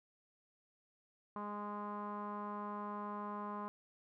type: tone with low-pass filter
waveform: sawtooth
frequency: 206.8 Hz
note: G#3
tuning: 7 cents flat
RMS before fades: -43 dBFS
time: 1.36-3.68 s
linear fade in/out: 0 ms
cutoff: 1100 Hz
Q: 8.2
effects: none